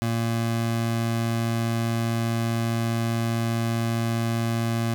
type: tone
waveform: 25% pulse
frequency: 115.2 Hz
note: A#2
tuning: 20 cents flat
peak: -19 dBFS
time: 0.02-4.94 s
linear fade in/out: 0 ms
effects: none